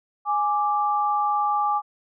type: tone pair together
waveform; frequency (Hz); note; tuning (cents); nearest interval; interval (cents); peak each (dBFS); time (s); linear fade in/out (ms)
sine; 830.6 / 1174.6; G#5 / D6; 0 / 0; tritone; 600; -22 / -23; 0.25-1.82; 50
effects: none